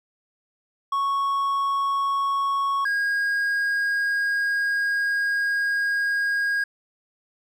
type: tone pair in turn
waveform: triangle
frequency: 1107 / 1633 Hz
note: C#6 / G#6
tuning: -3 / -30 cents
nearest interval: perfect fifth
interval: 673 cents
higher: second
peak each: -19 dBFS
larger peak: neither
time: 0.92-2.85 / 2.85-6.64 s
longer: second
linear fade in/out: 5 ms
effects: none